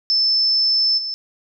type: tone with level steps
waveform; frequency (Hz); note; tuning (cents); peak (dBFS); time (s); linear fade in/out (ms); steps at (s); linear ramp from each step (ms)
sine; 5274; E8; 0; -14 / -23; 0.1-1.14; 0; 0.97; 20
effects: none